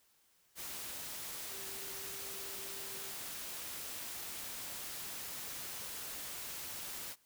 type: tone in noise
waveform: sine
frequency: 392 Hz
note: G4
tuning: in tune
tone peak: -54 dBFS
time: 1.49-3.13 s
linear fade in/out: 50 ms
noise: white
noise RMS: -44 dBFS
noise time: 0.55-7.16 s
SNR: -13 dB
effects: white hiss -71 dBFS RMS until 7.25 s